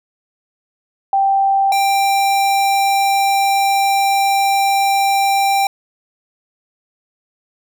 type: tone pair in turn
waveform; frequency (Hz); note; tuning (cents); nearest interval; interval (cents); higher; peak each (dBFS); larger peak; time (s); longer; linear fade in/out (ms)
sine / square; 784 / 788.4; G5 / G5; 0 / +10; unison; 10; second; -11 / -13; first; 1.13-1.72 / 1.72-5.67; second; 2
effects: none